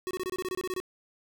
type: tone bursts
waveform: square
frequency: 370.2 Hz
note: F#4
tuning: 1 cent sharp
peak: -31 dBFS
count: 12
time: 0.07-0.801 s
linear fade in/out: 0 ms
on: 38 ms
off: 25 ms
effects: none